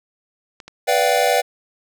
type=clicks; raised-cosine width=0.2 ms; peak=-20 dBFS; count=4; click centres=0.602 / 0.68 / 1.163 / 1.278 s
type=chord; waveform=square; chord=G dominant seventh; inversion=first; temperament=equal with one note detuned; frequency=493.9 / 587.3 / 698.5 / 770.5 Hz; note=B4 / D5 / F5 / G5; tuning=0 / 0 / 0 / -30 cents; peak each=-21 dBFS; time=0.87-1.42 s; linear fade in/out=20 ms
effects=none